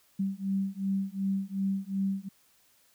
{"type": "beating tone pair", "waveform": "sine", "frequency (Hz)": [193.2, 195.9], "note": ["G3", "G3"], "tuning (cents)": [-25, -1], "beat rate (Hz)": 2.7, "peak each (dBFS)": -31, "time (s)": [0.19, 2.29], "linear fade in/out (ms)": 10, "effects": ["white hiss -65 dBFS RMS until 2.94 s"]}